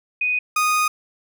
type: tone pair in turn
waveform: sine / 30% pulse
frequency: 2489 / 1239.1 Hz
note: D#7 / D#6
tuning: 0 / -8 cents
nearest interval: octave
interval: 1208 cents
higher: first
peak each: -18 / -14 dBFS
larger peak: second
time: 0.21-0.39 / 0.56-0.88 s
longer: second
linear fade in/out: 5 ms
effects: none